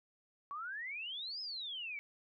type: exponential two-way sweep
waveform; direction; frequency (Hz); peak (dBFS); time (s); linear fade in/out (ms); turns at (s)
sine; up then down; 1108.7 to 5200 to 2223; -40; 0.51-1.99; 0; 1.41
effects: none